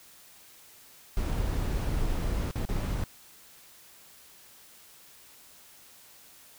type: noise with dropouts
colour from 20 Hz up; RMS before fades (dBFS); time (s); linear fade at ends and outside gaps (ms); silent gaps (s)
brown; -29; 1.17-3.04; 1; 2.512-2.556 / 2.652-2.689
effects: white hiss -54 dBFS RMS until 6.58 s